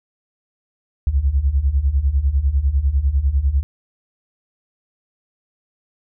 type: beating tone pair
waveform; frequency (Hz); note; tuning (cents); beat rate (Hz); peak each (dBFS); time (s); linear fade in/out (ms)
sine; 63.1 / 73.1; B1 / D2; +38 / -7; 10; -19 / -16; 1.07-3.63; 0
effects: none